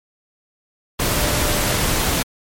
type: tone in noise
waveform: sine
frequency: 593 Hz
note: D5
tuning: 17 cents sharp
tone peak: -29 dBFS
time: 1.15-1.77 s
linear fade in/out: 10 ms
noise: pink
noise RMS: -19 dBFS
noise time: 0.99-2.23 s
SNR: -13 dB
effects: MP3 64 kbps